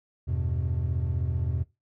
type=chord; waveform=triangle; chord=E minor; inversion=none; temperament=equal with one note detuned; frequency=82.41 / 98 / 125.56 Hz; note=E2 / G2 / B2; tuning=0 / 0 / +29 cents; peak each=-26 / -30 / -28 dBFS; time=0.27-1.64 s; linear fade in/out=20 ms; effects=noise-tail reverb RT60 0.2 s tail -18 dB re dry + tanh soft clip ceiling -15 dBFS